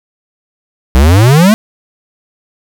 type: exponential sweep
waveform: square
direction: up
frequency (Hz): 61.2 to 226.8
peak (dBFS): -4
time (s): 0.95-1.54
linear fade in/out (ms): 0
effects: none